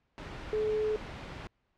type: tone in noise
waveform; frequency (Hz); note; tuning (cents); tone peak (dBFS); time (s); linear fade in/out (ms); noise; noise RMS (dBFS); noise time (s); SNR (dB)
sine; 429.2; A4; -43; -27; 0.53-0.96; 0; pink; -42; 0.18-1.47; +12
effects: pink hiss -75 dBFS RMS until 1.77 s + low-pass 3000 Hz 12 dB/octave